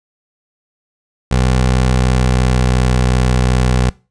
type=tone with pitch glide; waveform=20% pulse; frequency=63.3 to 62.65 Hz; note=B1 to B1; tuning=+43 to +25 cents; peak=-6 dBFS; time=1.31-3.9 s; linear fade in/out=5 ms; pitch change=-18 cents; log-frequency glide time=1.78-2.82 s; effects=noise-tail reverb RT60 0.3 s tail -22 dB re dry + resampled to 22050 Hz